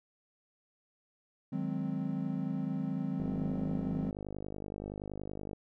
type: chord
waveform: triangle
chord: Ab dominant seventh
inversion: second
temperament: equal with one note detuned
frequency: 155.56 / 185 / 209.2 / 261.6 Hz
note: Eb3 / Gb3 / Ab3 / C4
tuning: 0 / 0 / +13 / 0 cents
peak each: -36 / -35 / -37 / -35 dBFS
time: 1.52-4.11 s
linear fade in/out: 10 ms
type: click train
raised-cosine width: 2 ms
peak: -27 dBFS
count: 119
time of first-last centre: 3.2-5.532 s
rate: 50.6 Hz
effects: none